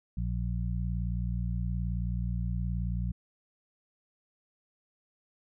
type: harmonic tone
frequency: 58.9 Hz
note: A#1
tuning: 19 cents sharp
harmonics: 1 / 2 / 3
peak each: -31 / -34 / -36 dBFS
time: 0.17-3.12 s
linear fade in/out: 5 ms
effects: none